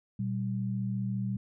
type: tone pair together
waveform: sine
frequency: 119.8 / 194.35 Hz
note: A#2 / G3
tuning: +48 / -15 cents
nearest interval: minor sixth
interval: 837 cents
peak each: -32 / -32 dBFS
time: 0.19-1.37 s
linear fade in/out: 5 ms
effects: none